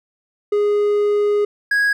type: tone pair in turn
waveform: triangle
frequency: 413.5 / 1654 Hz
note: G#4 / G#6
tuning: -8 / -8 cents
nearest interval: 2 octaves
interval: 2400 cents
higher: second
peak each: -12 dBFS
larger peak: neither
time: 0.52-1.45 / 1.71-1.93 s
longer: first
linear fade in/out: 5 ms
effects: none